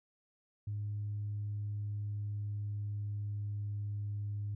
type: tone with pitch glide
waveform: sine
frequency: 103.83 to 102.99 Hz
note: G#2 to G#2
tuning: 0 to -14 cents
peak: -34 dBFS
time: 0.67-4.55 s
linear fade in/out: 5 ms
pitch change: -14 cents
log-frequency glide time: 0.85-3.86 s
effects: tanh soft clip ceiling -31 dBFS